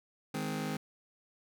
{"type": "chord", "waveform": "sawtooth", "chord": "Ab major", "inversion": "second", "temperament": "just", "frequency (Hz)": [155.74, 207.7, 259.6], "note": ["Eb3", "Ab3", "C4"], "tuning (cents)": [2, 0, -13], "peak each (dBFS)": [-34, -34, -35], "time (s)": [0.34, 0.77], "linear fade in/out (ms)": 5, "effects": []}